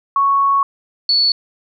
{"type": "tone pair in turn", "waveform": "sine", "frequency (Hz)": [1108.7, 4435], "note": ["C#6", "C#8"], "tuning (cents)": [0, 0], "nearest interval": "2 octaves", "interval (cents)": 2400, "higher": "second", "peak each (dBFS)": -11, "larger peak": "neither", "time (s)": [[0.16, 0.63], [1.09, 1.32]], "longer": "first", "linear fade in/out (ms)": 2, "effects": []}